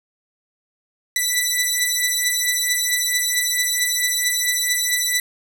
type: beating tone pair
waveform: 10% pulse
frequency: 1975.5 / 1980 Hz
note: B6 / B6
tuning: 0 / +4 cents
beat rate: 4.5 Hz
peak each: -12 dBFS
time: 1.16-5.2 s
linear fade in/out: 2 ms
effects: none